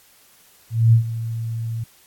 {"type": "tone with ADSR envelope", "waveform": "sine", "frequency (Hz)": 114.3, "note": "A#2", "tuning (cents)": -34, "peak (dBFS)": -8, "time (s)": [0.7, 1.84], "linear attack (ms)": 230, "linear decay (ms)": 100, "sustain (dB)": -15, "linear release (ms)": 8, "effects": ["white hiss -53 dBFS RMS until 2.06 s", "AAC 64 kbps"]}